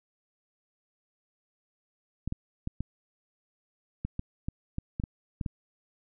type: clicks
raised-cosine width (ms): 5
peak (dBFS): -19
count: 12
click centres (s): 2.276 / 2.324 / 2.674 / 2.806 / 4.05 / 4.194 / 4.485 / 4.784 / 4.999 / 5.038 / 5.412 / 5.462
effects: none